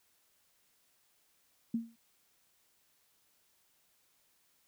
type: tone with exponential decay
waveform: sine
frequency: 229.8 Hz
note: A#3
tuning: 25 cents flat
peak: -27 dBFS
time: 1.74-1.96 s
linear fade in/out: 5 ms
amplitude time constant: 47 ms
effects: white hiss -72 dBFS RMS until 4.67 s